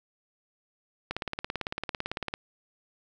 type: click train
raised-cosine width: 0.3 ms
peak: -15 dBFS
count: 23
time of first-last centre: 1.11-2.339 s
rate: 17.9 Hz
effects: none